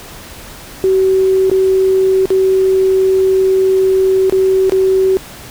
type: tone with dropouts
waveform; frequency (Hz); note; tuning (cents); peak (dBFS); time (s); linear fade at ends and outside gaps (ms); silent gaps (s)
sine; 380; F#4; +46; -8; 0.84-5.17; 0; 1.498-1.515 / 2.256-2.304 / 4.297-4.324 / 4.696-4.721
effects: pink hiss -33 dBFS RMS until 5.5 s